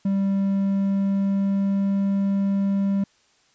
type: tone with pitch glide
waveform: triangle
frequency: 196 to 197.36 Hz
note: G3 to G3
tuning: 0 to +12 cents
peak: -17 dBFS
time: 0.05-3.04 s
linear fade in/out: 5 ms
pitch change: +12 cents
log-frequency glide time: 0.29-1.97 s
effects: white hiss -61 dBFS RMS until 3.54 s + resampled to 16000 Hz